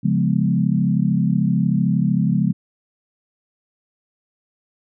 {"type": "chord", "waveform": "sine", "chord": "C# dominant seventh", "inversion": "none", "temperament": "equal", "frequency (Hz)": [138.59, 174.61, 207.7, 246.9], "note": ["C#3", "E#3", "G#3", "B3"], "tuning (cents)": [0, 0, 0, 0], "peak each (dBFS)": [-21, -19, -20, -25], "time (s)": [0.03, 2.53], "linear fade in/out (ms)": 20, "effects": []}